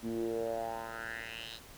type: tone with band-pass filter sweep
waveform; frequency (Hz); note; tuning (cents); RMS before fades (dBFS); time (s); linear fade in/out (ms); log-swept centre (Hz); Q
10% pulse; 114.1; A#2; -37; -38; 0.02-1.6; 50; 240 to 4100; 4.2
effects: pink hiss -53 dBFS RMS until 1.77 s